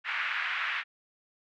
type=band-pass noise; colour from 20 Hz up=pink; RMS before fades=-32 dBFS; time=0.04-0.84 s; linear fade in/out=50 ms; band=1400 to 2500 Hz; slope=24 dB/octave; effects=none